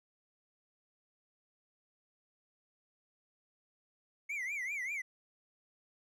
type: tone with vibrato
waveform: triangle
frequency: 2165 Hz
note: C#7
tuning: 41 cents flat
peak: -34 dBFS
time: 4.29-5.02 s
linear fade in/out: 10 ms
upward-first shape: triangle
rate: 5.1 Hz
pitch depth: 210 cents each way
effects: none